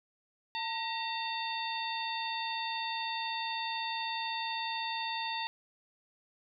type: harmonic tone with a mistuned harmonic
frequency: 904 Hz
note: A5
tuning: 47 cents sharp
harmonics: 1 / 2 / 3 / 4 / 5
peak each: -36 / -42 / -41 / -40 / -43 dBFS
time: 0.55-5.47 s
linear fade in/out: 0 ms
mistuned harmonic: 2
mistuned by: +84 cents
effects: none